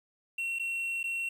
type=tone with dropouts; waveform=triangle; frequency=2725 Hz; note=F7; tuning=43 cents flat; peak=-29 dBFS; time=0.38-1.29 s; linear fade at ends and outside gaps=5 ms; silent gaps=0.588-0.595 / 1.031-1.039 s; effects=10-bit